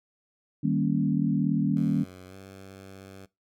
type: chord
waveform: sine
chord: Eb dominant seventh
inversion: none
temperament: equal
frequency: 155.56 / 196 / 233.1 / 277.2 Hz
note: Eb3 / G3 / Bb3 / Db4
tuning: 0 / 0 / 0 / 0 cents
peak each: -27 / -28 / -28 / -28 dBFS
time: 0.63-2.04 s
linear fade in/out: 10 ms
type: tone with pitch glide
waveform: 10% pulse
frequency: 92.3 to 96.39 Hz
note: F#2 to G2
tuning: -4 to -29 cents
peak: -36 dBFS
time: 1.76-3.26 s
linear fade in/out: 10 ms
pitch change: +75 cents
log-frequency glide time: 2.28-2.35 s
effects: noise-tail reverb RT60 0.2 s tail -20 dB re dry